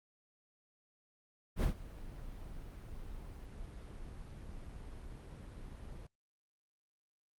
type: noise with ADSR envelope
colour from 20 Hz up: brown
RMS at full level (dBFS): -28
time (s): 1.56-6.07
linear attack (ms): 67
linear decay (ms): 110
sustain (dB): -19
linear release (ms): 5
effects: Opus 32 kbps